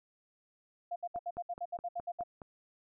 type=tone bursts; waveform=sine; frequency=698.5 Hz; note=F5; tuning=in tune; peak=-34 dBFS; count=12; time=0.91-2.236 s; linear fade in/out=10 ms; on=50 ms; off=66 ms
type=click train; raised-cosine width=1 ms; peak=-32 dBFS; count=7; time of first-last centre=1.16-2.418 s; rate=4.77 Hz
effects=none